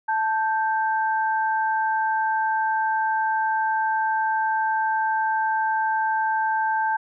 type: tone pair together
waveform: sine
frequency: 880 / 1568 Hz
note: A5 / G6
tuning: 0 / 0 cents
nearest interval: minor seventh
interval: 1000 cents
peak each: -21 / -26 dBFS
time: 0.08-6.97 s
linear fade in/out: 10 ms
effects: none